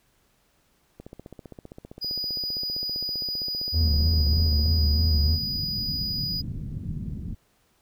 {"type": "click train", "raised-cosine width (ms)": 2, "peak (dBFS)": -27, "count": 57, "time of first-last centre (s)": [1, 4.66], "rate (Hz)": 15.3}
{"type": "tone", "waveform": "triangle", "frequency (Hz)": 4930, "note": "D#8", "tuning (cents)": -17, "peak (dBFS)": -26, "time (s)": [2.01, 6.42], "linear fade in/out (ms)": 20}
{"type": "tone with vibrato", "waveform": "triangle", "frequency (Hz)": 78, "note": "D#2", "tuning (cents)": 5, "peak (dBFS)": -17, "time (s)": [3.72, 5.39], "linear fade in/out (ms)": 50, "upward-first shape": "sine", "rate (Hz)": 3.2, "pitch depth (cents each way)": 91}
{"type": "low-pass noise", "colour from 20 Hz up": "white", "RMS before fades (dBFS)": -33, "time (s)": [3.8, 7.35], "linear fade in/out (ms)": 10, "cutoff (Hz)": 190, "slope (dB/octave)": 24}
{"effects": ["pink hiss -66 dBFS RMS until 7.81 s"]}